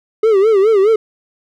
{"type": "tone with vibrato", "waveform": "triangle", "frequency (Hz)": 415.3, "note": "G#4", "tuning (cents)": 0, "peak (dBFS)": -6, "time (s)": [0.23, 0.96], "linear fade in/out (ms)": 5, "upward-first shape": "sine", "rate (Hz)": 4.8, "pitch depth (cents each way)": 150, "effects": []}